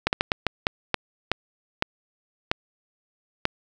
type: slowing click train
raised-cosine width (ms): 0.3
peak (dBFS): -4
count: 11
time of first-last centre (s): 0.07-3.454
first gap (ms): 59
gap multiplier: 1.36
effects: none